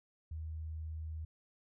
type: tone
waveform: sine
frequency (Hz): 79.1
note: D#2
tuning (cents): +29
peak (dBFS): -39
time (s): 0.31-1.25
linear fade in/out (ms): 5
effects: none